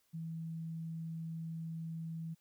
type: tone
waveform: sine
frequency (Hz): 163.2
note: E3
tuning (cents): -17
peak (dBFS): -39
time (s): 0.13-2.35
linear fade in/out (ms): 20
effects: white hiss -75 dBFS RMS until 2.4 s